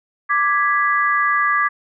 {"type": "chord", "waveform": "sine", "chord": "G# diminished", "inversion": "second", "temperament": "equal", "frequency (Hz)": [1174.7, 1661.2, 1975.5], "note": ["D6", "G#6", "B6"], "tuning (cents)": [0, 0, 0], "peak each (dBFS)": [-17, -19, -22], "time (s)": [0.29, 1.69], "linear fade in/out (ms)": 20, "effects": []}